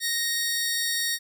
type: tone pair together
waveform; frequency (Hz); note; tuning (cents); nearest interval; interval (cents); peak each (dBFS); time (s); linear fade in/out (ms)
15% pulse; 1865 / 4478; A#6 / C#8; 0 / +17; octave + minor third; 1517; -20 / -23; 0-1.19; 50
effects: none